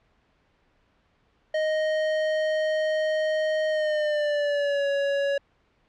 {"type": "tone with pitch glide", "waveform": "square", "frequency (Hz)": [622.3, 560.8], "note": ["D#5", "C#5"], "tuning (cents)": [0, 20], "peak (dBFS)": -23, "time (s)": [1.54, 5.38], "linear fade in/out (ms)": 5, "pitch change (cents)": -180, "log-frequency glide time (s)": [3.69, 4.87], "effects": ["pink hiss -66 dBFS RMS until 5.88 s", "low-pass 3000 Hz 12 dB/octave"]}